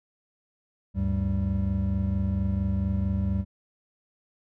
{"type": "tone cluster", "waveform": "triangle", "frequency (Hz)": [73.7, 98.1, 194.5], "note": ["D2", "G2", "G3"], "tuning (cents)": [7, 2, -13], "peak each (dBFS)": -26, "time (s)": [0.94, 3.45], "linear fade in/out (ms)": 50, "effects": []}